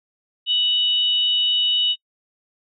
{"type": "tone pair together", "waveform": "sine", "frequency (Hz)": [2960, 3732], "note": ["F#7", "A#7"], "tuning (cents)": [0, 1], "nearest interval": "major third", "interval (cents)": 401, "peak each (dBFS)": [-17, -23], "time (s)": [0.46, 1.96], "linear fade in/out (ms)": 50, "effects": ["noise-tail reverb RT60 0.1 s tail -26 dB re dry"]}